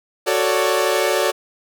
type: chord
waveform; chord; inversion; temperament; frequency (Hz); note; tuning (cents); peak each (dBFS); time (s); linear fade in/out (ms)
sawtooth; D major seventh; first; equal with one note detuned; 370 / 443.1 / 554.4 / 587.3; F#4 / A4 / C#5 / D5; 0 / +12 / 0 / 0; -18; 0.26-1.32; 20
effects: none